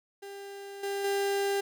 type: tone with level steps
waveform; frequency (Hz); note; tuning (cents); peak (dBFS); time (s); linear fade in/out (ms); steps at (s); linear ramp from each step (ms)
35% pulse; 398.1; G4; +27; -39 / -29 / -25; 0.22-1.61; 10; 0.83 / 1.04; 5
effects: none